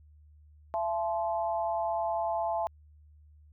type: tone cluster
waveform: sine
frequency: 674 / 864 / 1044 Hz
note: E5 / A5 / C6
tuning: +38 / -32 / -4 cents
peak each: -30 / -32 / -39 dBFS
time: 0.74-2.67 s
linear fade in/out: 0 ms
effects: added 75 Hz sine -54 dBFS peak until 3.52 s